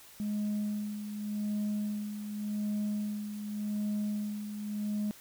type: tone with tremolo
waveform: sine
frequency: 208.9 Hz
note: G#3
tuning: 10 cents sharp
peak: -27 dBFS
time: 0.2-5.11 s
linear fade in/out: 0 ms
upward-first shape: sine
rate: 0.87 Hz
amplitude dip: 65%
effects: tanh soft clip ceiling -28 dBFS + white hiss -54 dBFS RMS until 5.2 s